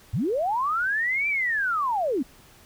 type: linear two-way sweep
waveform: sine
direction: up then down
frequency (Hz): 78 to 2366 to 226.2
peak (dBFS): -22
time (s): 0.13-2.23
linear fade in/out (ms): 10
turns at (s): 1.28
effects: pink hiss -53 dBFS RMS until 2.65 s